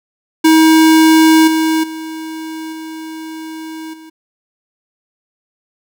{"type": "tone with level steps", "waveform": "square", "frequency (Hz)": 318.8, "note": "D#4", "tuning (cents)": 42, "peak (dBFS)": [-6, -12, -24, -26, -35], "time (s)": [0.44, 4.1], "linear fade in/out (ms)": 10, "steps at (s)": [1.47, 1.83, 2.72, 3.93], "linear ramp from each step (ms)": 10, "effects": []}